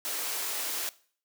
white high-pass noise, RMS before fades -33 dBFS, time 0.05-0.89 s, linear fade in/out 0 ms, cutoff 310 Hz, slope 24 dB/octave, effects noise-tail reverb RT60 0.5 s tail -20 dB re dry

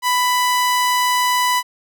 sawtooth tone, 993 Hz, B5, 9 cents sharp, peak -11 dBFS, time 0.02-1.63 s, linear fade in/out 50 ms, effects none

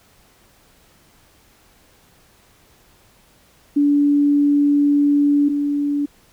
sine tone pair in turn, 288.3 / 288.3 Hz, D4 / D4, -32 / -32 cents, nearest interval unison, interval 0 cents, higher neither, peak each -12 / -17 dBFS, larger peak first, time 3.76-5.49 / 5.49-6.06 s, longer first, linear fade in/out 10 ms, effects pink hiss -54 dBFS RMS until 6.32 s

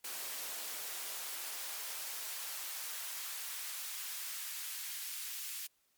white noise with high-pass filter sweep, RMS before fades -42 dBFS, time 0.04-5.67 s, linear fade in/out 5 ms, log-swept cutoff 340 to 2100 Hz, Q 0.72, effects white hiss -75 dBFS RMS until 5.97 s + MP3 96 kbps

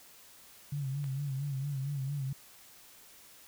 sine tone with vibrato, 138.59 Hz, C#3, in tune, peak -32 dBFS, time 0.72-2.33 s, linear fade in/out 5 ms, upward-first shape sine, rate 4.4 Hz, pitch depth 85 cents each way
click, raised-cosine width 0.3 ms, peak -34 dBFS, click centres 1.042 s
effects white hiss -56 dBFS RMS until 3.47 s

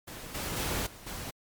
pink noise with level steps, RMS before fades -43 / -35 / -32 / -49 / -39 dBFS, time 0.07-1.31 s, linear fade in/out 10 ms, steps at 0.34 / 0.56 / 0.86 / 1.06 s, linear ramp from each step 10 ms, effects MP3 96 kbps

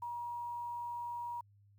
sine tone with quantisation, 954 Hz, A#5, 40 cents sharp, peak -38 dBFS, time 0.02-1.41 s, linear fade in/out 5 ms, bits 11, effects added 101 Hz sine -62 dBFS peak until 1.78 s

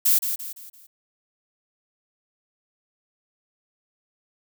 violet noise with echo, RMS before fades -18 dBFS, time 0.05-0.19 s, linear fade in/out 10 ms, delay 170 ms, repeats 4, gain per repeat -8 dB, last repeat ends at 0.87 s, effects none

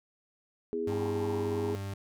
harmonic tone, 82.41 Hz, E2, in tune, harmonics 3 / 4 / 5, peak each -38 / -38 / -31 dBFS, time 0.73-1.75 s, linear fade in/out 0 ms
40% pulse tone with pitch glide, 99.5 to 98.64 Hz, G2 to G2, +26 to +11 cents, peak -34 dBFS, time 0.87-1.94 s, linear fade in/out 5 ms, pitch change -15 cents, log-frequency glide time 0.98-1.49 s
pink band-pass noise, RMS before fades -45 dBFS, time 0.89-1.74 s, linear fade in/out 10 ms, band 770 to 1000 Hz, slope 96 dB/octave
effects none

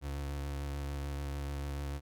35% pulse tone with vibrato, 70.7 Hz, C#2, 35 cents sharp, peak -34 dBFS, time 0.01-2.01 s, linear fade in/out 50 ms, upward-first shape sine, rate 6.8 Hz, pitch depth 21 cents each way, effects none

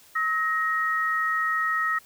sine tone pair together, 1285.5 / 1877 Hz, E6 / A#6, -44 / +11 cents, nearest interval perfect fifth, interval 655 cents, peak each -25 dBFS, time 0.15-1.99 s, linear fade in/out 10 ms, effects white hiss -54 dBFS RMS until 2.05 s

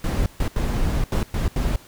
brown noise bursts at uneven times, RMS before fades -21 dBFS, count 6, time 0.04-0.26 / 0.4-0.48 / 0.56-1.04 / 1.12-1.23 / 1.34-1.48 / 1.56-1.76 s, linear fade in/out 2 ms, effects pink hiss -48 dBFS RMS until 1.87 s

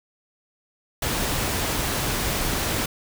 pink noise, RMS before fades -25 dBFS, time 1.02-2.86 s, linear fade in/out 5 ms, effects none

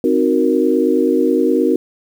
sine chord, C half-diminished seventh, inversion none, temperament equal, 261.6 / 311.1 / 370 / 466.2 Hz, C4 / Eb4 / Gb4 / Bb4, 0 / 0 / 0 / 0 cents, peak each -17 dBFS, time 0.04-1.76 s, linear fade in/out 2 ms, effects 7-bit

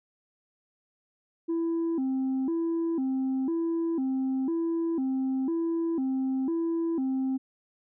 sine tone with vibrato, 296.1 Hz, D4, 14 cents sharp, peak -23 dBFS, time 1.48-7.38 s, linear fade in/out 20 ms, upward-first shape square, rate 1 Hz, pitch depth 200 cents each way, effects tanh soft clip ceiling -24 dBFS

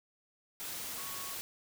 sine tone in noise, 1108.7 Hz, C#6, in tune, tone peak -48 dBFS, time 0.98-1.34 s, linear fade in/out 0 ms, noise white, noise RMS -41 dBFS, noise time 0.6-1.41 s, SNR -10 dB, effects none

